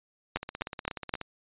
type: two click trains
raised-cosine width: 0.3 ms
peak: -11 / -20 dBFS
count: 4 / 15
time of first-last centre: 0.36-1.139 / 0.37-1.213 s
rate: 3.85 / 16.6 Hz
effects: resampled to 8000 Hz